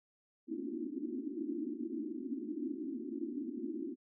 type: band-pass noise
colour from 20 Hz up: white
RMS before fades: -40 dBFS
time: 0.47-3.96 s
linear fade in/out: 50 ms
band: 230 to 350 Hz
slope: 96 dB/octave
effects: none